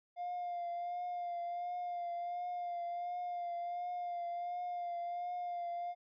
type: tone with vibrato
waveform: triangle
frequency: 703 Hz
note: F5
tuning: 11 cents sharp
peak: -34 dBFS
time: 0.16-5.95 s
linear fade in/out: 50 ms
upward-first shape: triangle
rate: 1.4 Hz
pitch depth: 30 cents each way
effects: tanh soft clip ceiling -33 dBFS + resampled to 11025 Hz